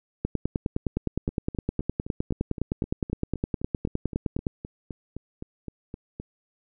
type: two click trains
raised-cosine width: 3 ms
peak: -22 / -12 dBFS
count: 20 / 42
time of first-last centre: 1.29-6.2 / 0.25-4.468 s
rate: 3.87 / 9.72 Hz
effects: none